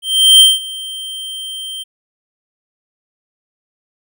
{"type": "tone with ADSR envelope", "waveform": "square", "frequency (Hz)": 3140, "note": "G7", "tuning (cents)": 2, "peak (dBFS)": -3, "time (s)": [0.02, 1.84], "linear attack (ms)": 380, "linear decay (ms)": 190, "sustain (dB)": -21, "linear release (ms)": 20, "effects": []}